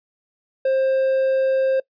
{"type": "tone", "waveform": "triangle", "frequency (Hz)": 530, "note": "C5", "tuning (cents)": 22, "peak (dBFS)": -14, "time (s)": [0.65, 1.8], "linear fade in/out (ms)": 5, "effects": ["noise-tail reverb RT60 0.1 s tail -23 dB re dry", "resampled to 11025 Hz"]}